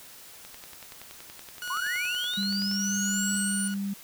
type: click train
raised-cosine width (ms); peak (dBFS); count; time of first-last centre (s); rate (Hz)
0.2; -26; 25; 0.45-2.714; 10.6
type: tone with tremolo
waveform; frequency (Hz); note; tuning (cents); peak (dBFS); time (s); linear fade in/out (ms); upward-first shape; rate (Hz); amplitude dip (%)
sawtooth; 1457; F#6; -27; -27; 1.62-3.74; 0; sine; 0.77; 60
type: linear sweep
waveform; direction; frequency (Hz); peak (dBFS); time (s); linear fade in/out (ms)
sine; up; 987.8 to 9397; -29; 1.7-3.68; 5
type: tone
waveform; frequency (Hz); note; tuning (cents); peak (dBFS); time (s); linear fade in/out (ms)
sine; 198.7; G3; +24; -28; 2.37-3.94; 10
effects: white hiss -48 dBFS RMS until 4.03 s